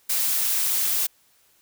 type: noise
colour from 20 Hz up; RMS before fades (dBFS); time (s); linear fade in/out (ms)
blue; -23; 0.09-1.07; 10
effects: white hiss -61 dBFS RMS until 1.61 s